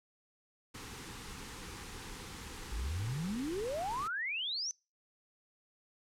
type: band-stop noise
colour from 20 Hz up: pink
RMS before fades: -46 dBFS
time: 0.74-4.08 s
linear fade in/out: 10 ms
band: 520 to 760 Hz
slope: 96 dB/octave
type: exponential sweep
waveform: sine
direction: up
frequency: 49 to 6160 Hz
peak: -34 dBFS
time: 2.72-4.71 s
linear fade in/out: 0 ms
effects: noise-tail reverb RT60 0.3 s tail -26 dB re dry + low-pass 10000 Hz 12 dB/octave